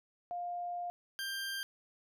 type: tone pair in turn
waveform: sine / 20% pulse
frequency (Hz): 704 / 1585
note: F5 / G6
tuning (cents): +14 / +19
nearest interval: octave + major second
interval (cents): 1405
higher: second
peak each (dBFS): -36 / -32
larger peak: second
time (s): 0.31-0.9 / 1.19-1.63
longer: first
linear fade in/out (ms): 0
effects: none